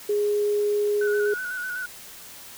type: tone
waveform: sine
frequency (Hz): 414.2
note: G#4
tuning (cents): -5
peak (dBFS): -20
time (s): 0.09-1.34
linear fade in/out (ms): 5
type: tone with vibrato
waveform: sine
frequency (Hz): 1480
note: F#6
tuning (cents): 0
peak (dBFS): -28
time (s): 1.01-1.86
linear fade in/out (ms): 5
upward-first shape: square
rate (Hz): 8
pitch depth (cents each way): 34
effects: white hiss -43 dBFS RMS until 2.57 s